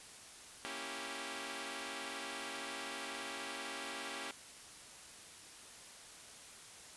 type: chord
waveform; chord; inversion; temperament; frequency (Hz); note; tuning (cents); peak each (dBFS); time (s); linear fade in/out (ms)
5% pulse; A# diminished seventh; none; equal; 233.1 / 277.2 / 329.6 / 392; A#3 / C#4 / E4 / G4; 0 / 0 / 0 / 0; -39 / -35 / -38 / -35; 0.65-4.31; 0
effects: white hiss -54 dBFS RMS until 6.96 s + resampled to 24000 Hz